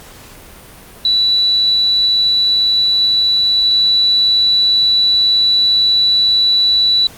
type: tone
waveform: sine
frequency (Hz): 3951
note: B7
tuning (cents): 0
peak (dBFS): -9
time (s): 1.05-7.07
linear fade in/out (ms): 2
effects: pink hiss -38 dBFS RMS until 7.17 s + Opus 48 kbps